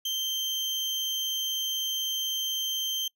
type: tone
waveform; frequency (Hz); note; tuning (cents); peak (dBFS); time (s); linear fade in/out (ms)
35% pulse; 3136; G7; 0; -26; 0.05-3.08; 5
effects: noise-tail reverb RT60 0.1 s tail -24 dB re dry